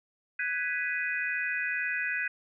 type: chord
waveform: sine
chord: G# minor seventh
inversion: third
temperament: equal with one note detuned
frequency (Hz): 1498.9 / 1661.2 / 1975.5 / 2489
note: F#6 / G#6 / B6 / D#7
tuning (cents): +22 / 0 / 0 / 0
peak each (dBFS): -34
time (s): 0.39-2.28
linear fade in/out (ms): 5
effects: none